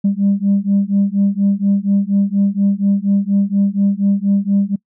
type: beating tone pair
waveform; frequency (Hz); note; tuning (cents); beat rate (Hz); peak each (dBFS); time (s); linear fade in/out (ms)
sine; 197.2 / 201.4; G3 / G3; +11 / +47; 4.2; -14; 0.04-4.76; 10
effects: noise-tail reverb RT60 0.1 s tail -25 dB re dry + tanh soft clip ceiling -7 dBFS